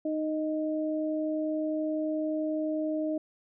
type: tone pair together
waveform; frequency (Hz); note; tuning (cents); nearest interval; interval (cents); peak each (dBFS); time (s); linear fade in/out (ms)
sine; 309.2 / 622.3; D#4 / D#5; -11 / 0; octave; 1211; -29 / -32; 0.05-3.18; 5
effects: none